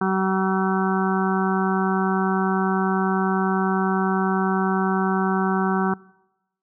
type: harmonic tone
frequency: 190 Hz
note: F#3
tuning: 46 cents sharp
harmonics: 1 / 2 / 4 / 5 / 6 / 7 / 8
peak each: -22 / -25 / -28 / -29 / -30 / -30 / -31 dBFS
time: 0.01-5.94 s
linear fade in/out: 5 ms
effects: noise-tail reverb RT60 0.9 s tail -23 dB re dry